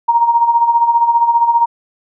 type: tone with tremolo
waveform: sine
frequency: 936 Hz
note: A#5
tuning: 7 cents sharp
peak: -6 dBFS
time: 0.08-1.66 s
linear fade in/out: 10 ms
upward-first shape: sine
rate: 15 Hz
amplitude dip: 65%
effects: none